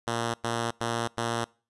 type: tone bursts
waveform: 5% pulse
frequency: 116.54 Hz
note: A#2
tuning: in tune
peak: -16 dBFS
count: 4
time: 0.07-1.444 s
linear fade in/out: 5 ms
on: 270 ms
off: 98 ms
effects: noise-tail reverb RT60 0.4 s tail -25 dB re dry + resampled to 24000 Hz